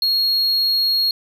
triangle tone, 4294 Hz, C8, 44 cents sharp, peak -14 dBFS, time 0.02-1.11 s, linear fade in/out 2 ms, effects none

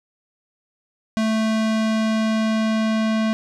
square tone with low-pass filter sweep, 220 Hz, A3, in tune, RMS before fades -20 dBFS, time 1.17-3.33 s, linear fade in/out 0 ms, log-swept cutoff 7100 to 4600 Hz, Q 0.75, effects none

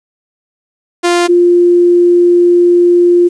sawtooth / sine tone pair in turn, 348.7 / 350.3 Hz, F4 / F4, -3 / +5 cents, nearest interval unison, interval 8 cents, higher second, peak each -4 dBFS, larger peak neither, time 1.03-1.28 / 1.28-3.29 s, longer second, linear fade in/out 20 ms, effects resampled to 22050 Hz + 7-bit

